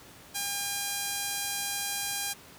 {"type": "tone with band-pass filter", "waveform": "sawtooth", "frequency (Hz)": 806, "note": "G5", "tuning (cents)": 48, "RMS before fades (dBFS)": -33, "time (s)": [0.34, 2.34], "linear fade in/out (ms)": 20, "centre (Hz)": 9600, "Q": 0.66, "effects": ["pink hiss -51 dBFS RMS until 2.58 s", "high-pass 80 Hz 12 dB/octave"]}